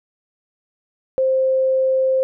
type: tone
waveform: sine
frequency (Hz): 525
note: C5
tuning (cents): +6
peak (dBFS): -14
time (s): 1.18-2.23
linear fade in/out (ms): 0
effects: none